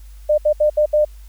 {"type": "tone bursts at uneven times", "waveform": "sine", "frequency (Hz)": 602, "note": "D5", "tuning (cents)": 43, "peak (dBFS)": -11, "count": 5, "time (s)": [[0.29, 0.38], [0.45, 0.53], [0.6, 0.7], [0.77, 0.86], [0.93, 1.05]], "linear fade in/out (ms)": 10, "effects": ["added 50 Hz sine -36 dBFS peak until 1.28 s", "white hiss -54 dBFS RMS until 1.28 s"]}